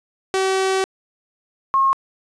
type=tone pair in turn; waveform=sawtooth / sine; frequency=381.7 / 1079.6 Hz; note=G4 / C#6; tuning=-46 / -46 cents; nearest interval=octave + tritone; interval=1800 cents; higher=second; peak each=-13 dBFS; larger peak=neither; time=0.34-0.84 / 1.74-1.93 s; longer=first; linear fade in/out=0 ms; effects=resampled to 22050 Hz + 9-bit